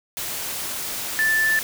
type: tone in noise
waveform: sine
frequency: 1760 Hz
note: A6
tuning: in tune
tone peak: -17 dBFS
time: 1.19-1.59 s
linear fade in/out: 0 ms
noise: white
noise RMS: -29 dBFS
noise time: 0.17-1.63 s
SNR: +9 dB
effects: none